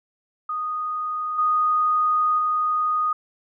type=tone with level steps; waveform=sine; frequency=1239 Hz; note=D#6; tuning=8 cents flat; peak=-24 / -17 / -19 dBFS; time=0.49-3.13 s; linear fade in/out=5 ms; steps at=1.38 / 2.38 s; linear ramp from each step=10 ms; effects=none